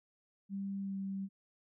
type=tone with pitch glide; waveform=sine; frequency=196.8 to 194.43 Hz; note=G3 to G3; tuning=+7 to -14 cents; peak=-36 dBFS; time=0.49-1.29 s; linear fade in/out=50 ms; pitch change=-21 cents; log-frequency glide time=0.81-0.95 s; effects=none